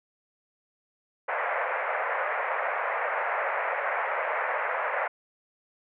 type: band-pass noise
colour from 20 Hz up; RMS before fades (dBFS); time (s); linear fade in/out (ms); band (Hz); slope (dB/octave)
pink; -29; 1.28-5.08; 10; 520 to 2200; 48
effects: none